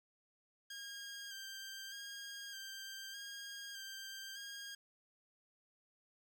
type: tone with vibrato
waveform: 15% pulse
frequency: 1600 Hz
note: G6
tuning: 35 cents sharp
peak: -40 dBFS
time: 0.7-4.75 s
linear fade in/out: 5 ms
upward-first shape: square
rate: 0.82 Hz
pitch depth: 25 cents each way
effects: none